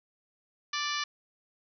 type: harmonic tone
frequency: 587.3 Hz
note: D5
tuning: in tune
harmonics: 2 / 3 / 4 / 5 / 6 / 7 / 8 / 9 / 10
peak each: -35 / -37 / -38 / -39 / -40 / -40 / -41 / -42 / -42 dBFS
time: 0.73-1.04 s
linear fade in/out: 5 ms
effects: none